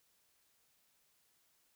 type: silence
effects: white hiss -74 dBFS RMS until 1.75 s